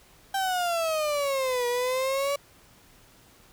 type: exponential two-way sweep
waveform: 35% pulse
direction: down then up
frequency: 787 to 480.8 to 571 Hz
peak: -23 dBFS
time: 0.34-2.36 s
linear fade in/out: 5 ms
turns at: 1.67 s
effects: pink hiss -56 dBFS RMS until 3.52 s